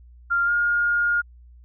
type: tone with pitch glide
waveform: sine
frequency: 1393 to 1421.4 Hz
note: F6 to F6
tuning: -5 to +30 cents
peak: -18 dBFS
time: 0.3-1.22 s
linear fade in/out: 20 ms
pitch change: +35 cents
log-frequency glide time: 0.45-0.51 s
effects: added 60 Hz sine -45 dBFS peak until 1.64 s